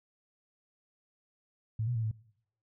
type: tone with pitch steps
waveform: sine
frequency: 110.2 / 122.2 / 112.8 / 109.4 Hz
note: A2 / B2 / A2 / A2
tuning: +3 / -18 / +44 / -9 cents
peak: -29 dBFS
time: 1.79-2.114 s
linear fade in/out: 5 ms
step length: 81 ms
effects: noise-tail reverb RT60 0.7 s tail -22 dB re dry